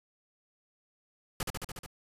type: noise with echo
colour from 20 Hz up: pink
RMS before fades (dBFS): -32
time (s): 1.4-1.43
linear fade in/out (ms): 2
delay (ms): 72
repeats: 6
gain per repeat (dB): -2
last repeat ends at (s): 1.862
effects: resampled to 32000 Hz